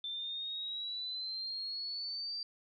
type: exponential sweep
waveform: sine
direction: up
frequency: 3541 to 4699 Hz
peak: -37 dBFS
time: 0.04-2.43 s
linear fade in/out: 2 ms
effects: none